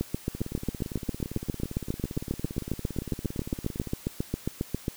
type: two click trains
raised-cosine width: 3 ms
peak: -14 / -22 dBFS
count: 37 / 63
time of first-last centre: 0.01-4.881 / 0.35-3.873 s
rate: 7.39 / 17.6 Hz
effects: white hiss -48 dBFS RMS until 4.96 s